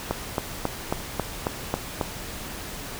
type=click train; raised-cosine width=1 ms; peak=-9 dBFS; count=8; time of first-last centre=0.11-2.012 s; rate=3.68 Hz; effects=pink hiss -36 dBFS RMS until 2.99 s